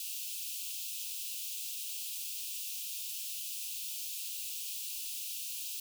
white high-pass noise, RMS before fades -40 dBFS, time 0-5.8 s, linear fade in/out 2 ms, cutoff 2500 Hz, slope 96 dB/octave, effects none

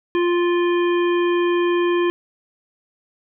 harmonic tone, 349.2 Hz, F4, in tune, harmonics 1 / 3 / 5 / 7 / 9, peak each -16 / -26 / -30 / -33 / -35 dBFS, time 0.15-2.1 s, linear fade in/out 0 ms, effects none

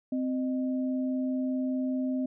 sine tone pair together, 259.2 / 615.9 Hz, C4 / D#5, -16 / -18 cents, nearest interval octave + minor third, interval 1498 cents, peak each -27 / -38 dBFS, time 0.12-2.26 s, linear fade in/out 5 ms, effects none

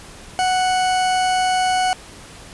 40% pulse tone, 740 Hz, F#5, in tune, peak -15 dBFS, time 0.39-1.93 s, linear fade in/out 0 ms, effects pink hiss -40 dBFS RMS until 2.53 s + resampled to 24000 Hz

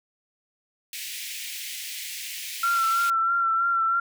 pink high-pass noise, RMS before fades -35 dBFS, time 0.93-3.1 s, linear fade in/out 2 ms, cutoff 2000 Hz, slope 48 dB/octave
sine tone with vibrato, 1359 Hz, F6, 48 cents flat, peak -20 dBFS, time 2.63-4 s, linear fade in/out 5 ms, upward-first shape sine, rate 3.1 Hz, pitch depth 32 cents each way
effects none

